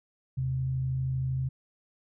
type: tone pair together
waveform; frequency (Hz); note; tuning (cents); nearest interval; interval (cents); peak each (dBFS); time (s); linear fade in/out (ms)
sine; 77.78 / 130.58; D#2 / C3; 0 / -3; major sixth; 897; -38 / -27; 0.37-1.49; 10
effects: none